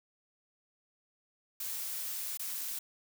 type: noise with dropouts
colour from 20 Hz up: blue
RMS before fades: -38 dBFS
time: 1.6-2.79 s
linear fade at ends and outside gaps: 5 ms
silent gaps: 2.374-2.394 s
effects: none